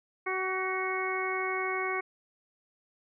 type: harmonic tone with a mistuned harmonic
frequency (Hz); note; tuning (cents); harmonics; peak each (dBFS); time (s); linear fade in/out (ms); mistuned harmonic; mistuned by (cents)
376; F#4; +28; 1 / 2 / 3 / 4 / 5 / 6; -34 / -38 / -35 / -40 / -39 / -34; 0.26-2.01; 10; 6; -40
effects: none